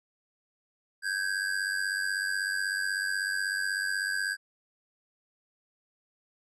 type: ring-modulated tone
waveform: square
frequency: 1600 Hz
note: G6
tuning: 35 cents sharp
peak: -26 dBFS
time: 1.02-4.37 s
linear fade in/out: 50 ms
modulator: 48.1 Hz
effects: resampled to 24000 Hz